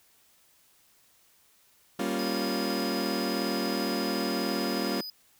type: chord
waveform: 30% pulse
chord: G half-diminished seventh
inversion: none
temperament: equal with one note detuned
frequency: 196 / 235.2 / 277.2 / 349.2 Hz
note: G3 / Bb3 / Db4 / F4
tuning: 0 / +16 / 0 / 0 cents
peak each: -31 dBFS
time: 1.99-5.01 s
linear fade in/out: 5 ms
type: tone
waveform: square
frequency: 4978 Hz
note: D#8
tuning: in tune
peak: -37 dBFS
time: 2.19-5.1 s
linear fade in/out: 2 ms
effects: white hiss -63 dBFS RMS until 5.39 s